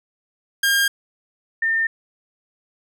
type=tone pair in turn; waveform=sawtooth / sine; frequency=1612 / 1809.4 Hz; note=G6 / A6; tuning=+48 / +48 cents; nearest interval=major second; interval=200 cents; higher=second; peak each=-12 / -17 dBFS; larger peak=first; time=0.63-0.88 / 1.62-1.87 s; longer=neither; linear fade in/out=5 ms; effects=none